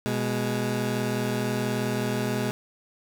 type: tone pair together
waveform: 20% pulse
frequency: 123.47 / 208.2 Hz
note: B2 / G#3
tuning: 0 / +5 cents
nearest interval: major sixth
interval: 905 cents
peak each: -23 dBFS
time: 0.06-2.51 s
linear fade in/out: 0 ms
effects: none